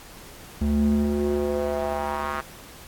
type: tone with band-pass filter sweep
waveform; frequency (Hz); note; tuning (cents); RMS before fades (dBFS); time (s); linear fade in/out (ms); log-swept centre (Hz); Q
square; 72.6; D2; -19; -24; 0.61-2.41; 5; 160 to 1300; 2.8
effects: pink hiss -45 dBFS RMS until 2.87 s + AAC 64 kbps